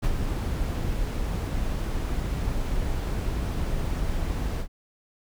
brown noise with ADSR envelope, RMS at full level -22 dBFS, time 0.02-4.68 s, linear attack 25 ms, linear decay 52 ms, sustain -5 dB, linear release 82 ms, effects none

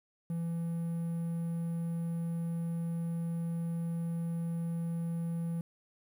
triangle tone with quantisation, 167.7 Hz, E3, 30 cents sharp, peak -30 dBFS, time 0.3-5.61 s, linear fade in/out 2 ms, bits 10, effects none

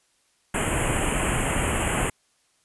pink band-stop noise, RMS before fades -24 dBFS, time 0.54-2.1 s, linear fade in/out 5 ms, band 3100 to 7100 Hz, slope 96 dB/octave, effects white hiss -66 dBFS RMS until 2.64 s + resampled to 24000 Hz

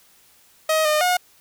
sawtooth tone with pitch steps, 630 / 609 / 722 Hz, D#5 / D#5 / F#5, +21 / -37 / -43 cents, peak -13 dBFS, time 0.69-1.17 s, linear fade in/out 5 ms, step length 160 ms, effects white hiss -55 dBFS RMS until 1.4 s

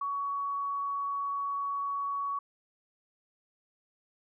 sine tone, 1123 Hz, C#6, 22 cents sharp, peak -30 dBFS, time 0.01-2.39 s, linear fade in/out 5 ms, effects none

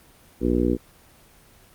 harmonic tone, 60.2 Hz, B1, 44 cents flat, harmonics 1 / 2 / 3 / 4 / 5 / 6 / 7 / 8, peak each -27 / -32 / -29 / -24 / -24 / -25 / -32 / -30 dBFS, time 0.4-0.78 s, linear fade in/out 50 ms, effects pink hiss -53 dBFS RMS until 1.74 s + Opus 24 kbps

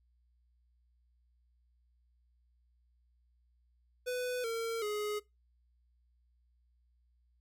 square tone with pitch steps, 498.1 / 456.8 / 418.9 Hz, B4 / A#4 / G#4, +15 / -35 / +15 cents, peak -34 dBFS, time 4.06-5.2 s, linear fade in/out 20 ms, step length 380 ms, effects noise-tail reverb RT60 0.2 s tail -21 dB re dry + added 60 Hz sine -68 dBFS peak until 7.4 s

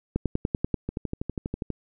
two click trains, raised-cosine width 3 ms, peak -16 / -11 dBFS, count 11 / 7, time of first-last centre 0.89-1.703 / 0.16-0.743 s, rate 12.3 / 10.3 Hz, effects none

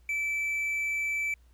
triangle tone, 2318 Hz, D7, 23 cents flat, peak -26 dBFS, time 0.09-1.34 s, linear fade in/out 2 ms, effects added 60 Hz sine -56 dBFS peak until 1.53 s + pink hiss -70 dBFS RMS until 1.53 s

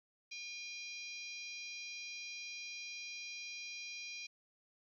harmonic tone, 806 Hz, G5, 48 cents sharp, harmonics 3 / 4 / 5 / 6 / 7 / 8, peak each -46 / -57 / -52 / -53 / -52 / -62 dBFS, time 0.31-4.27 s, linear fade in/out 10 ms, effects 13-bit

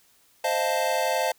square chord, F dominant seventh, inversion second, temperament equal with one note detuned, 523.3 / 622.3 / 694 / 880 Hz, C5 / Eb5 / F5 / A5, 0 / 0 / -11 / 0 cents, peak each -29 dBFS, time 0.44-1.32 s, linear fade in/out 5 ms, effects white hiss -61 dBFS RMS until 1.38 s

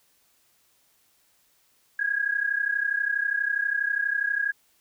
sine tone pair together, 1628.9 / 1661.2 Hz, G#6 / G#6, -34 / 0 cents, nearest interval unison, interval 34 cents, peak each -26 dBFS, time 1.99-4.52 s, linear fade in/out 5 ms, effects white hiss -65 dBFS RMS until 4.8 s

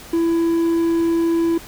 triangle tone, 333.4 Hz, E4, 20 cents sharp, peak -13 dBFS, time 0.13-1.58 s, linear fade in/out 5 ms, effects pink hiss -39 dBFS RMS until 1.67 s

